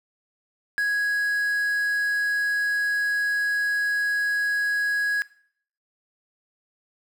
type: tone with quantisation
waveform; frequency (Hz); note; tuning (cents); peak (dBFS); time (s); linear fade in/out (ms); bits
triangle; 1661.2; G#6; 0; -19; 0.78-5.22; 0; 7
effects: noise-tail reverb RT60 0.6 s tail -20 dB re dry